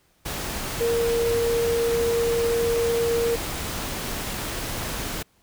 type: tone in noise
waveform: sine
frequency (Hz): 466.2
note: A#4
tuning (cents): 0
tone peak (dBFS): -20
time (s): 0.8-3.36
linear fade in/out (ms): 10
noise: pink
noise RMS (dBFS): -30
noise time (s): 0.25-5.23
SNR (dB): +7
effects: pink hiss -63 dBFS RMS until 5.42 s